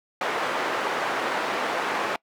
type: band-pass noise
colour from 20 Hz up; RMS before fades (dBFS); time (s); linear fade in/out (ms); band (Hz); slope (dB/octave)
white; -27; 0.21-2.16; 2; 350 to 1400; 12
effects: noise-tail reverb RT60 0.1 s tail -24 dB re dry